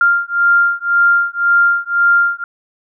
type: beating tone pair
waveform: sine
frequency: 1395 / 1396.9 Hz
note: F6 / F6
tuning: -2 / 0 cents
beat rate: 1.9 Hz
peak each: -13 dBFS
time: 0.01-2.44 s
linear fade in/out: 2 ms
effects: none